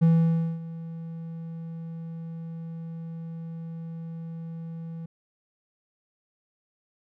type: tone with ADSR envelope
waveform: triangle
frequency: 164.81 Hz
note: E3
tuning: in tune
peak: -13 dBFS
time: 0.01-5.06 s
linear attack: 20 ms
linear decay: 560 ms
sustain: -19 dB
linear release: 6 ms
effects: none